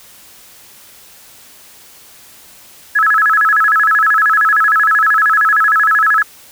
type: tone with vibrato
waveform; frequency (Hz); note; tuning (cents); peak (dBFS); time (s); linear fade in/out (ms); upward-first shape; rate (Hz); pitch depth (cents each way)
sine; 1480; F#6; 0; -8; 2.95-6.23; 10; square; 13; 220
effects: white hiss -41 dBFS RMS until 6.51 s